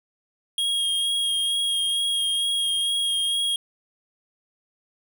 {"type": "tone with vibrato", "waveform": "square", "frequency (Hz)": 3263, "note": "G#7", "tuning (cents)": -31, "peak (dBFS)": -22, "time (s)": [0.58, 3.56], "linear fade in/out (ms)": 2, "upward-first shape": "sine", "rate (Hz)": 2.2, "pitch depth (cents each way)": 16, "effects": ["10-bit"]}